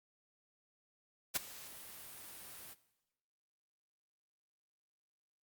white noise with ADSR envelope, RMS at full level -31 dBFS, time 1.34-2.75 s, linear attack 23 ms, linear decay 13 ms, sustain -20 dB, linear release 28 ms, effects noise-tail reverb RT60 0.9 s tail -17 dB re dry + Opus 48 kbps

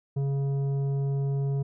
triangle tone with tanh clipping, 138.59 Hz, C#3, in tune, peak -26 dBFS, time 0.16-1.63 s, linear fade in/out 10 ms, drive 13 dB, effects none

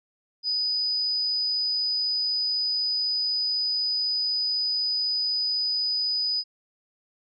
sine tone, 4978 Hz, D#8, in tune, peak -23 dBFS, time 0.43-6.44 s, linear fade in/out 50 ms, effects none

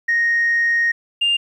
sine tone pair in turn, 1864.7 / 2803 Hz, A#6 / F7, 0 / +6 cents, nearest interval perfect fifth, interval 706 cents, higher second, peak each -13 dBFS, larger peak neither, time 0.08-0.92 / 1.21-1.37 s, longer first, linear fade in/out 10 ms, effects tanh soft clip ceiling -11 dBFS + 9-bit

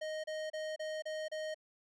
square tone bursts, 622.3 Hz, D#5, in tune, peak -38 dBFS, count 6, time 0.01-1.545 s, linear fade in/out 10 ms, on 230 ms, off 31 ms, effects low-pass 6000 Hz 12 dB/octave

